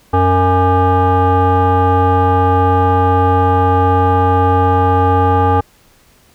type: tone with frequency modulation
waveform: sine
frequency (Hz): 459.6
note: A#4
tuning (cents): -25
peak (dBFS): -7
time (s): 0.13-5.61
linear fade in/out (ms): 10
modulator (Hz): 368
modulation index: 1.7
effects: tanh soft clip ceiling -5 dBFS + pink hiss -50 dBFS RMS until 6.34 s